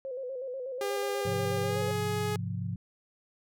sine tone with vibrato, 517 Hz, C5, 21 cents flat, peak -34 dBFS, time 0.05-1.91 s, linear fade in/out 0 ms, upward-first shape square, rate 8.2 Hz, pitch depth 63 cents each way
sawtooth tone with pitch glide, 402.6 to 419.2 Hz, G4 to G#4, +46 to +16 cents, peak -27 dBFS, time 0.81-2.36 s, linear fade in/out 2 ms, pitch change +70 cents, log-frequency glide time 1.63-1.83 s
sine chord, F minor, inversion first, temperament equal, 103.83 / 130.81 / 174.61 Hz, Ab2 / C3 / F3, 0 / 0 / 0 cents, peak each -34 / -37 / -36 dBFS, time 1.25-2.76 s, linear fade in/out 5 ms
effects none

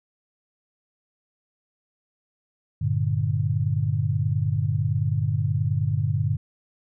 sine chord, G minor, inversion none, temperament equal, 98 / 116.54 / 146.83 Hz, G2 / Bb2 / D3, 0 / 0 / 0 cents, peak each -25 dBFS, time 2.81-6.37 s, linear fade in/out 10 ms, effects none

